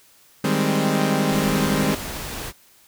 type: chord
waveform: sawtooth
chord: Ab major seventh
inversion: second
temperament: equal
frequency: 155.56 / 196 / 207.7 / 261.6 Hz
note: Eb3 / G3 / Ab3 / C4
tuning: 0 / 0 / 0 / 0 cents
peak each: -20 dBFS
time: 0.44-1.95 s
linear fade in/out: 5 ms
type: noise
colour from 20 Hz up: pink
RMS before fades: -31 dBFS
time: 1.29-2.53 s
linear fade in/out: 50 ms
effects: white hiss -54 dBFS RMS until 2.87 s